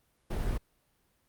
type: noise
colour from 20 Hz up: brown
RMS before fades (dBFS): -31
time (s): 0.3-0.58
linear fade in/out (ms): 10
effects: pink hiss -72 dBFS RMS until 1.28 s + Opus 32 kbps